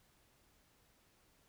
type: silence
effects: pink hiss -71 dBFS RMS until 1.48 s